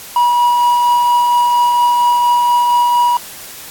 triangle tone with tremolo, 966 Hz, B5, 39 cents flat, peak -6 dBFS, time 0.16-3.17 s, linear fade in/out 2 ms, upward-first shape triangle, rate 4.3 Hz, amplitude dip 25%, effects white hiss -32 dBFS RMS until 3.7 s + AAC 64 kbps

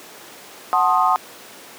sine chord, F# diminished seventh, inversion none, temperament equal with one note detuned, 740 / 880 / 1058.1 / 1244.5 Hz, F#5 / A5 / C6 / Eb6, 0 / 0 / +19 / 0 cents, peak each -19 / -21 / -19 / -19 dBFS, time 0.73-1.16 s, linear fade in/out 0 ms, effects pink hiss -40 dBFS RMS until 1.78 s + high-pass 300 Hz 12 dB/octave

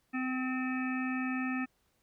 harmonic tone, 257.3 Hz, C4, 29 cents flat, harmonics 1 / 3 / 5 / 7 / 9 / 10, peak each -32 / -44 / -42 / -40 / -47 / -43 dBFS, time 0.13-1.66 s, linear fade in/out 20 ms, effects pink hiss -74 dBFS RMS until 2.02 s

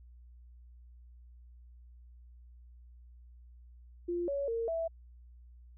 sine tone with pitch steps, 348.1 / 561 / 459.2 / 659 Hz, F4 / C#5 / A#4 / E5, -6 / +21 / -26 / -1 cents, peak -31 dBFS, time 4.08-4.88 s, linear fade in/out 10 ms, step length 200 ms, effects added 60 Hz sine -52 dBFS peak until 5.77 s

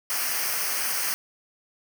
white noise with comb filter, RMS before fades -27 dBFS, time 0.1-1.14 s, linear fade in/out 0 ms, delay 0.27 ms, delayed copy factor -0.75, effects none

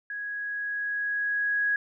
sine tone with level ramp, 1661.2 Hz, G#6, in tune, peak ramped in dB -32 to -22 dBFS, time 0.1-1.76 s, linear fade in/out 2 ms, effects none

